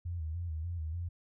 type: tone with vibrato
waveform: sine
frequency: 82.6 Hz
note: E2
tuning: 4 cents sharp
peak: -34 dBFS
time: 0.05-1.09 s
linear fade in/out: 10 ms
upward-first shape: square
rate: 3.4 Hz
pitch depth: 83 cents each way
effects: none